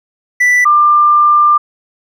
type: tone pair in turn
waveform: triangle / sine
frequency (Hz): 1975.5 / 1192.4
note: B6 / D6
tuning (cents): 0 / +26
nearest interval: major sixth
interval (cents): 874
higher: first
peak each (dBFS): -5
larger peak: neither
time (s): 0.4-0.65 / 0.65-1.58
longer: second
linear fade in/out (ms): 10
effects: none